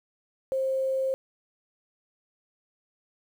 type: tone with quantisation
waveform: sine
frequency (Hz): 530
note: C5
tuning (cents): +22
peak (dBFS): -24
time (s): 0.52-1.14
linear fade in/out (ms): 0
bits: 9
effects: none